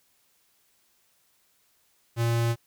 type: tone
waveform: square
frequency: 116.7 Hz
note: A#2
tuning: 2 cents sharp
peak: -23 dBFS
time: 2.16-2.56 s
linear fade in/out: 50 ms
effects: white hiss -67 dBFS RMS until 2.66 s